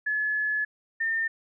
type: tone pair in turn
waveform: sine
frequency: 1711 / 1809.7 Hz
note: A6 / A6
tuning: -49 / +48 cents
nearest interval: minor second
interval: 97 cents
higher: second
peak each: -24 dBFS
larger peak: neither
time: 0.06-0.65 / 1-1.28 s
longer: first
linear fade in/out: 10 ms
effects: none